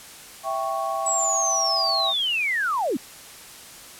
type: chord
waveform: sine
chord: C# diminished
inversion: first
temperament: equal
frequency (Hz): 659.3 / 784 / 1108.7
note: E5 / G5 / C#6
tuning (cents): 0 / 0 / 0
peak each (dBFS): -28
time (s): 0.43-2.14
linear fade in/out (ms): 50
type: linear sweep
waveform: sine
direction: down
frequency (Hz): 7890 to 213.6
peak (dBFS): -21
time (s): 1.06-2.97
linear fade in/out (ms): 5
effects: white hiss -43 dBFS RMS until 3.99 s + low-pass 12000 Hz 12 dB/octave